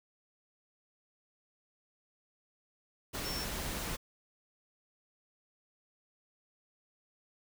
sine tone in noise, 5430 Hz, F8, 50 cents flat, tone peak -39 dBFS, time 3.24-3.45 s, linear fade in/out 20 ms, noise pink, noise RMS -38 dBFS, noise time 3.13-3.97 s, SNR -4 dB, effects none

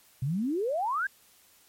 sine exponential sweep, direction up, 123.47 to 1661.2 Hz, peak -26 dBFS, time 0.22-1.07 s, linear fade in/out 5 ms, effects white hiss -60 dBFS RMS until 1.68 s + MP3 64 kbps

